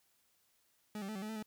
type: tone with pitch steps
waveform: 40% pulse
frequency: 211.6 / 194.7 / 216.9 / 191.6 / 214.2 / 220.8 / 214.3 Hz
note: G#3 / G3 / A3 / G3 / A3 / A3 / A3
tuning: +33 / -12 / -25 / -39 / -46 / +6 / -45 cents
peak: -39 dBFS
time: 0.95-1.426 s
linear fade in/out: 2 ms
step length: 68 ms
effects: white hiss -74 dBFS RMS until 1.46 s